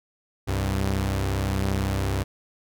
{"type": "tone pair together", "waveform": "sawtooth", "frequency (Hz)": [65.41, 97.5], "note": ["C2", "G2"], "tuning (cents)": [0, -9], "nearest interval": "perfect fifth", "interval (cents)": 691, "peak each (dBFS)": [-23, -21], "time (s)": [0.47, 2.24], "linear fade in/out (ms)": 20, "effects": []}